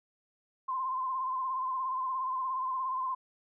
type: tone with vibrato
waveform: sine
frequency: 1039 Hz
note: C6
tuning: 12 cents flat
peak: -30 dBFS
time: 0.68-3.15 s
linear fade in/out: 10 ms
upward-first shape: sine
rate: 17 Hz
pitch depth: 49 cents each way
effects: none